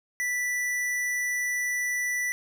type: tone with hard clipping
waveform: sine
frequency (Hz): 1972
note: B6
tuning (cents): -3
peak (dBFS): -27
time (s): 0.2-2.32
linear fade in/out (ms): 0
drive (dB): 17
effects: none